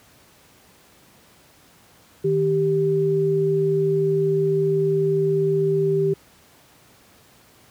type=tone pair together; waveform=sine; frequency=155.57 / 392 Hz; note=D#3 / G4; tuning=0 / 0 cents; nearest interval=octave + major third; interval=1600 cents; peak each=-23 / -18 dBFS; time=2.24-6.14 s; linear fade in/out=10 ms; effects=pink hiss -53 dBFS RMS until 7.7 s + high-pass 80 Hz 12 dB/octave